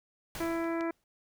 pink noise with exponential decay, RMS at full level -39 dBFS, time 0.35-1.04 s, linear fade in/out 1 ms, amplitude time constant 150 ms
harmonic tone, 332.5 Hz, E4, 15 cents sharp, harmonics 1 / 2 / 3 / 4 / 5 / 6 / 7, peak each -31 / -37 / -41 / -43 / -45 / -47 / -48 dBFS, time 0.4-0.91 s, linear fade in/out 5 ms
clicks, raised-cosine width 0.2 ms, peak -36 / -27 dBFS, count 2, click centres 0.643 / 0.809 s
effects none

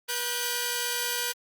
5% pulse tone pair together, 483.6 / 1553.6 Hz, B4 / G6, -36 / -16 cents, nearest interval octave + minor sixth, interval 2020 cents, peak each -19 dBFS, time 0.08-1.33 s, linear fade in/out 20 ms, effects Opus 24 kbps

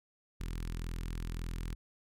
sawtooth tone with notch filter, 41.8 Hz, E1, 25 cents sharp, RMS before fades -38 dBFS, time 0.4-1.75 s, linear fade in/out 10 ms, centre 650 Hz, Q 0.6, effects MP3 96 kbps

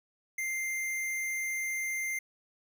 square tone, 2095 Hz, C7, 2 cents sharp, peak -32 dBFS, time 0.38-2.19 s, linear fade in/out 5 ms, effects none

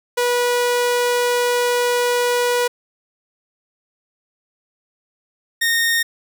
sawtooth tone pair in turn, 487.1 / 1844.4 Hz, B4 / A#6, -24 / -19 cents, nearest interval octave + major seventh, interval 2305 cents, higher second, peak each -12 dBFS, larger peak neither, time 0.17-2.68 / 5.61-6.03 s, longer first, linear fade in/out 10 ms, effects none

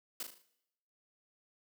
white noise with echo, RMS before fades -39 dBFS, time 0.2-0.23 s, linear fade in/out 2 ms, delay 38 ms, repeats 5, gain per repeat -6 dB, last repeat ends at 0.42 s, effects noise-tail reverb RT60 0.8 s tail -17 dB re dry + high-pass 200 Hz 12 dB/octave

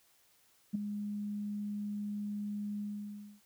sine tone with ADSR envelope, 206.4 Hz, G#3, 10 cents flat, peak -26 dBFS, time 0.73-3.41 s, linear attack 21 ms, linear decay 7 ms, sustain -9 dB, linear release 610 ms, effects tanh soft clip ceiling -23 dBFS + white hiss -68 dBFS RMS until 3.45 s

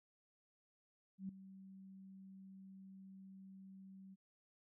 sine tone with ADSR envelope, 191.8 Hz, G3, 37 cents flat, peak -40 dBFS, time 1.18-4.16 s, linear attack 110 ms, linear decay 4 ms, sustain -14 dB, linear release 29 ms, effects none

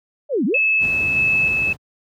sine linear two-way sweep, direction down then up, 622.3 to 181.4 to 622.3 Hz, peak -16 dBFS, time 0.29-0.58 s, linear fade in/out 50 ms, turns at 0.45 s
sine tone with tremolo, 2603 Hz, E7, 22 cents flat, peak -14 dBFS, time 0.54-1.73 s, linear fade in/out 5 ms, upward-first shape square, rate 1.6 Hz, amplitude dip 25%
brown noise, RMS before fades -27 dBFS, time 0.79-1.77 s, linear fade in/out 50 ms
effects high-pass 100 Hz 12 dB/octave

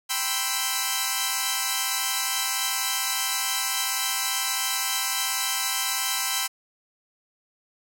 5% pulse chord, C major seventh, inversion second, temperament equal, 784 / 987.8 / 1046.5 / 1318.5 Hz, G5 / B5 / C6 / E6, 0 / 0 / 0 / 0 cents, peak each -18 dBFS, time 0.09-6.48 s, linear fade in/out 20 ms, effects none

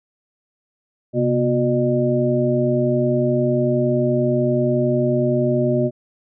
harmonic tone with a mistuned harmonic, 121.2 Hz, B2, 32 cents flat, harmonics 1 / 2 / 3 / 5, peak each -21 / -21 / -21 / -21 dBFS, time 1.13-5.91 s, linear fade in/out 50 ms, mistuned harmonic 1, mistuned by +140 cents, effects none

